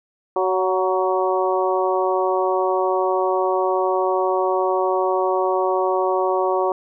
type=harmonic tone with a mistuned harmonic; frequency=187 Hz; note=F#3; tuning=19 cents sharp; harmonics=2 / 3 / 4 / 5 / 6; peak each=-21 / -23 / -24 / -25 / -26 dBFS; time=0.36-6.72 s; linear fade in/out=2 ms; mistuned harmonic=4; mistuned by=-22 cents; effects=none